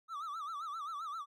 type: tone with vibrato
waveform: triangle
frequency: 1238 Hz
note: D#6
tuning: 9 cents flat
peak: -37 dBFS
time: 0.08-1.26 s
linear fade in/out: 50 ms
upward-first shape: sine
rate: 7.6 Hz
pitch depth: 150 cents each way
effects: none